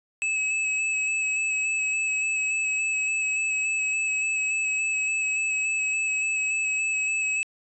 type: tone with vibrato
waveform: square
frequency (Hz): 2586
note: E7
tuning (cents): -34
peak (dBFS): -24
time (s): 0.22-7.43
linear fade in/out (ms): 0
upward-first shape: square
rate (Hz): 3.5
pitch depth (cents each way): 15
effects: resampled to 24000 Hz